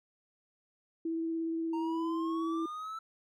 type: tone with vibrato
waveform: sine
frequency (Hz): 327.8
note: E4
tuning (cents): -10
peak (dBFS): -31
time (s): 1.05-2.66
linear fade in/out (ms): 5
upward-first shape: triangle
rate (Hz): 17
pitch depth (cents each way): 13
type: exponential sweep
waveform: triangle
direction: up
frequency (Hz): 920 to 1328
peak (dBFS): -36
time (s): 1.73-2.99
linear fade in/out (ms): 5
effects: none